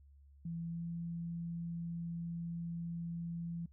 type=tone with pitch glide; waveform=sine; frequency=167.3 to 168.95 Hz; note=E3 to E3; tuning=+26 to +43 cents; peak=-38 dBFS; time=0.45-3.66 s; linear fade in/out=5 ms; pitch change=+17 cents; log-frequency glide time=0.69-0.82 s; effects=noise-tail reverb RT60 0.1 s tail -25 dB re dry + added 70 Hz sine -58 dBFS peak until 3.72 s